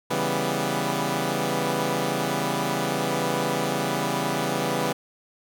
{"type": "chord", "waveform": "10% pulse", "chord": "C# half-diminished seventh", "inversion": "none", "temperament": "equal", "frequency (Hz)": [138.59, 164.81, 196, 246.9], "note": ["C#3", "E3", "G3", "B3"], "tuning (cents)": [0, 0, 0, 0], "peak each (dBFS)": -21, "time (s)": [0.1, 4.93], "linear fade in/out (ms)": 10, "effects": []}